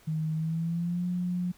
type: tone with pitch glide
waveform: sine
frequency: 157.2 to 178.5 Hz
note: D#3 to F3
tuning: +18 to +38 cents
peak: -27 dBFS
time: 0.07-1.52 s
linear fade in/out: 10 ms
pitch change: +220 cents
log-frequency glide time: 0.34-1.06 s
effects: pink hiss -59 dBFS RMS until 1.57 s